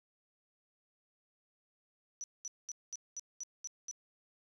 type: tone bursts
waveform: sine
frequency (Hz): 5920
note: F#8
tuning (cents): 0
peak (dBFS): -39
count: 8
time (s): 2.21-3.912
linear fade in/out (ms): 0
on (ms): 29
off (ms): 210
effects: none